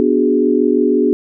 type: chord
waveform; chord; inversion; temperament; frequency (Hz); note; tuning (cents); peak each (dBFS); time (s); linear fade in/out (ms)
sine; G# half-diminished seventh; first; equal; 246.9 / 293.7 / 370 / 415.3; B3 / D4 / F#4 / G#4; 0 / 0 / 0 / 0; -16; 0-1.13; 0
effects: none

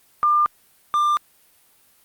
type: tone pair in turn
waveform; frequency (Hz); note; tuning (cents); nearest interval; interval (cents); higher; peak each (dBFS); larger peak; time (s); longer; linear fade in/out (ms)
sine / triangle; 1198 / 1192.2; D6 / D6; +34 / +26; unison; 8; first; -14; neither; 0.23-0.46 / 0.94-1.17; neither; 0
effects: white hiss -57 dBFS RMS until 2.04 s + Opus 32 kbps

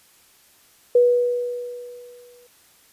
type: tone with exponential decay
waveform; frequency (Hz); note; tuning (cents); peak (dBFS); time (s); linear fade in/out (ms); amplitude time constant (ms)
sine; 487.5; B4; -23; -10; 0.95-2.47; 5; 330
effects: white hiss -55 dBFS RMS until 2.92 s + resampled to 32000 Hz

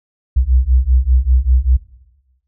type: beating tone pair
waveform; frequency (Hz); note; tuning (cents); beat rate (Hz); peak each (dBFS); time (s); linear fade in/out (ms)
sine; 60.9 / 66; B1 / C2; -24 / +16; 5.1; -13 / -13; 0.36-1.77; 10
effects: noise-tail reverb RT60 1.0 s tail -17 dB re dry

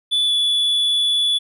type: tone with pitch glide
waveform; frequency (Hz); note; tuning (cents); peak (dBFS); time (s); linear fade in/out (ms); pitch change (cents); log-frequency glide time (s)
triangle; 3468 to 3436; A7 to A7; -26 to -42; -14; 0.11-1.39; 20; -16; 0.26-0.31
effects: none

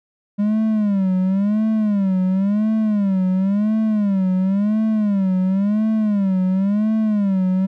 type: tone with vibrato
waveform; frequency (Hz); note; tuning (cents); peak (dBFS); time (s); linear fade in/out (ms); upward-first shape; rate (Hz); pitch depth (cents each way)
triangle; 201.6; G3; +49; -13; 0.38-7.67; 20; sine; 0.95; 150
effects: none

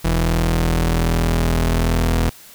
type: tone pair together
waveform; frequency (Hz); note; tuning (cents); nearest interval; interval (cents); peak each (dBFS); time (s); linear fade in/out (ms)
sawtooth; 41.24 / 82.41; E1 / E2; +2 / 0; octave; 1198; -13; 0.04-2.3; 10
effects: white hiss -43 dBFS RMS until 2.54 s

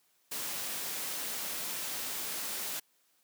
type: noise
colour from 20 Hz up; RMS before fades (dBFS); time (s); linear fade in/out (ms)
white; -37; 0.31-2.8; 10
effects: white hiss -71 dBFS RMS until 3.23 s + high-pass 150 Hz 12 dB/octave

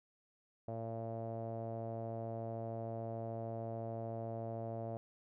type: tone with low-pass filter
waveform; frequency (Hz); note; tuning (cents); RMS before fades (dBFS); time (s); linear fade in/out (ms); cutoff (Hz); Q
sawtooth; 113.5; A#2; -46; -42; 0.68-4.97; 0; 640; 6.6
effects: none

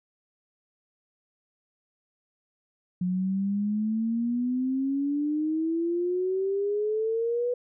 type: exponential sweep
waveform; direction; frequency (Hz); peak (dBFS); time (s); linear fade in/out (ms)
sine; up; 178.8 to 493.9; -24; 3.01-7.54; 5
effects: none

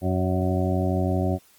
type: harmonic tone with a mistuned harmonic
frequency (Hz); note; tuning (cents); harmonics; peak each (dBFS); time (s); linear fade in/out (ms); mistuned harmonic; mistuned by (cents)
92.5; F#2; 0; 1 / 2 / 3 / 4 / 6 / 7 / 8; -24 / -27 / -29 / -30 / -32 / -32 / -33; 0.01-1.39; 50; 6; +21
effects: white hiss -57 dBFS RMS until 1.58 s + Opus 32 kbps

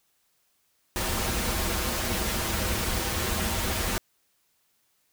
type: noise with comb filter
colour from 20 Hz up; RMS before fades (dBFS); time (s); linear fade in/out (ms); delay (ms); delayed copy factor
pink; -28; 0.96-3.98; 0; 7; -0.65
effects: white hiss -70 dBFS RMS until 5.12 s

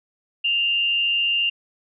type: tone with frequency modulation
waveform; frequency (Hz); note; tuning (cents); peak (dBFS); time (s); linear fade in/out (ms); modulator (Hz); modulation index
sine; 2794; F7; 0; -18; 0.44-1.5; 10; 173; 0.3
effects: none

